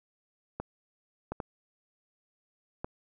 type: clicks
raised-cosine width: 1 ms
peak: -20 dBFS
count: 4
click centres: 0.6 / 1.32 / 1.402 / 2.845 s
effects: none